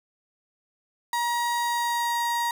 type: tone with pitch glide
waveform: 35% pulse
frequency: 951 to 945 Hz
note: A#5 to A#5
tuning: +34 to +23 cents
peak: -22 dBFS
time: 1.13-2.51 s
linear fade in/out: 2 ms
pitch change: -11 cents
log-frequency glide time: 1.55-2.17 s
effects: none